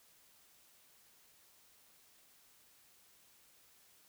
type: silence
effects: white hiss -66 dBFS RMS until 4.08 s